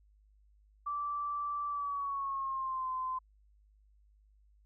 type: tone with pitch glide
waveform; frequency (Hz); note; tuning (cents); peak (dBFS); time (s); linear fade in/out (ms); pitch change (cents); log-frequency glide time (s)
sine; 1165 to 1031.9; D6 to C6; -14 to -24; -33; 0.86-3.19; 10; -210; 1.68-2.89
effects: added 51 Hz sine -62 dBFS peak until 4.65 s